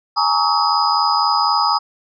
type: tone cluster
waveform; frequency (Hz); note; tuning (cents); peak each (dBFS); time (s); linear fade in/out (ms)
sine; 831 / 915 / 1123 / 1282 / 4975; G#5 / A#5 / C#6 / E6 / D#8; +1 / -32 / +22 / -49 / -1; -20; 0.16-1.79; 20
effects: none